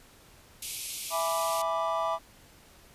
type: band-pass noise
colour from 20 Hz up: white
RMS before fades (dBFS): -38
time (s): 0.62-1.62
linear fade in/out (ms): 5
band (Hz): 2200 to 13000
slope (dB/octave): 96
type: chord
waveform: triangle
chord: E dominant seventh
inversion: none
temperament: equal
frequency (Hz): 659.3 / 830.6 / 987.8 / 1174.7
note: E5 / G#5 / B5 / D6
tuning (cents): 0 / 0 / 0 / 0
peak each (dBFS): -29 / -34 / -31 / -30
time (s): 1.1-2.19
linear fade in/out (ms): 50
effects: pink hiss -56 dBFS RMS until 2.94 s + resampled to 32000 Hz

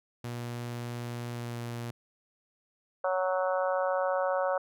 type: tone with pitch glide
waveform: sawtooth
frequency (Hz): 119.8 to 118.56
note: A#2 to A#2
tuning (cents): +48 to +30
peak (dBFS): -31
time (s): 0.24-1.91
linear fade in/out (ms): 5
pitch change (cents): -18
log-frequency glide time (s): 1.3-1.58
type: harmonic tone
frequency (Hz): 185.5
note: F#3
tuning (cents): +5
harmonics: 3 / 4 / 5 / 6 / 7 / 8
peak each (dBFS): -28 / -34 / -36 / -37 / -37 / -39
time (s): 3.04-4.58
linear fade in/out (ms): 5
effects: none

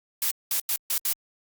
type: noise bursts at uneven times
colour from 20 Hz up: blue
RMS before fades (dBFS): -25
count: 5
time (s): 0.22-0.31 / 0.51-0.6 / 0.69-0.76 / 0.9-0.98 / 1.05-1.13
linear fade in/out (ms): 2
effects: Opus 48 kbps

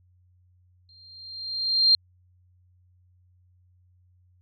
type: tone with exponential growth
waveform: sine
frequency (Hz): 4186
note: C8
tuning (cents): 0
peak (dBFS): -13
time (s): 0.89-1.95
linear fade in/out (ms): 1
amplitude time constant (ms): 230
effects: added 90 Hz sine -58 dBFS peak until 4.41 s

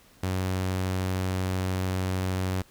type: tone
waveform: sawtooth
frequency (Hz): 93.2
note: F#2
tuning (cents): +13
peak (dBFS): -22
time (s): 0.23-2.62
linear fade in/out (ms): 5
effects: pink hiss -57 dBFS RMS until 2.7 s

